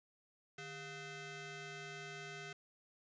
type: ring-modulated tone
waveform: 15% pulse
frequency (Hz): 554.4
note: C#5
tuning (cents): 0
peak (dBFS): -37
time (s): 0.58-2.53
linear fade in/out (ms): 5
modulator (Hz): 957
effects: resampled to 16000 Hz + 13-bit